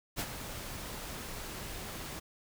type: noise with ADSR envelope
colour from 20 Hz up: pink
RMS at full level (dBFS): -33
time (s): 0.16-2.2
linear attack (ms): 37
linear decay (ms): 56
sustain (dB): -9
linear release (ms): 14
effects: none